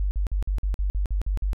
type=tone bursts; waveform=sine; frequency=48.71 Hz; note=G1; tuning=10 cents flat; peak=-21 dBFS; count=10; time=0-1.532 s; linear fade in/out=0 ms; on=110 ms; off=48 ms; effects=none